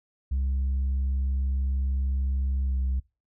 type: tone with pitch glide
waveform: sine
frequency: 66.7 to 65.14 Hz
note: C2 to C2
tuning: +34 to -7 cents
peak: -21 dBFS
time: 0.31-3 s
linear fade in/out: 10 ms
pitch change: -41 cents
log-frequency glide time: 2.64-2.76 s
effects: noise-tail reverb RT60 0.3 s tail -26 dB re dry + tanh soft clip ceiling -22 dBFS